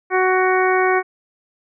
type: harmonic tone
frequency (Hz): 371.9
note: F#4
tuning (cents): +9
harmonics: 1 / 2 / 3 / 4 / 5 / 6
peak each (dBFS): -17 / -20 / -22 / -23 / -24 / -25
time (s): 0.1-1.03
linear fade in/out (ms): 50
effects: none